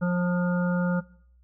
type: harmonic tone with a mistuned harmonic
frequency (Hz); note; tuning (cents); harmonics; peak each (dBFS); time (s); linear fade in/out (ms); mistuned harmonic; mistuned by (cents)
177.8; F3; +31; 1 / 3 / 5 / 7 / 8; -22 / -31 / -39 / -40 / -35; 0.01-1.01; 20; 7; -22
effects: noise-tail reverb RT60 0.6 s tail -21 dB re dry + added 61 Hz sine -55 dBFS peak until 1.43 s